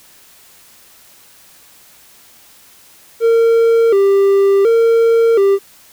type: tone with vibrato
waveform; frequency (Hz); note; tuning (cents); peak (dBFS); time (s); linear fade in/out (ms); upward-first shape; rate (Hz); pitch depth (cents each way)
triangle; 425.7; G#4; +43; -6; 3.2-5.59; 50; square; 0.69; 130
effects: white hiss -45 dBFS RMS until 5.92 s